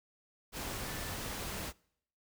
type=tone in noise; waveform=sine; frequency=1760 Hz; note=A6; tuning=in tune; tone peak=-50 dBFS; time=0.84-1.16 s; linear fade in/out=50 ms; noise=pink; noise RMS=-40 dBFS; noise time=0.52-1.73 s; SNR=-13 dB; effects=noise-tail reverb RT60 0.7 s tail -25 dB re dry